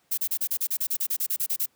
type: noise bursts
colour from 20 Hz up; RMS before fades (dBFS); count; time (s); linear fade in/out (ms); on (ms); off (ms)
violet; -26; 16; 0.11-1.662; 10; 67; 32
effects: pink hiss -67 dBFS RMS until 1.75 s + high-pass 150 Hz 12 dB/octave